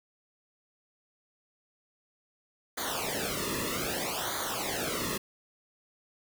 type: noise with flanger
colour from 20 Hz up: pink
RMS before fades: -33 dBFS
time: 2.77-5.18 s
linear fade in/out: 10 ms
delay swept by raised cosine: 0.37 to 1.33 ms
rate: 0.63 Hz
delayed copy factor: -0.95
effects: none